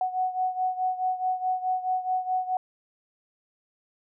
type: beating tone pair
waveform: sine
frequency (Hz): 740 / 744.7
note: F#5 / F#5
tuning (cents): 0 / +11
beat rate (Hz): 4.7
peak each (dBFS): -26 / -30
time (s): 0.01-2.57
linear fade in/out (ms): 2
effects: none